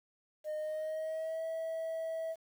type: tone with pitch glide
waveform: sine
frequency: 613 to 649.5 Hz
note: D#5 to E5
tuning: -26 to -26 cents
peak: -32 dBFS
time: 0.44-2.36 s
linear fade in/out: 50 ms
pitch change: +100 cents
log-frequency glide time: 0.56-1.44 s
effects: tanh soft clip ceiling -34 dBFS + 10-bit